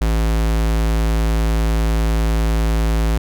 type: tone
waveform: square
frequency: 55 Hz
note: A1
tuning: in tune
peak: -15 dBFS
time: 0.01-3.18 s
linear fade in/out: 5 ms
effects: none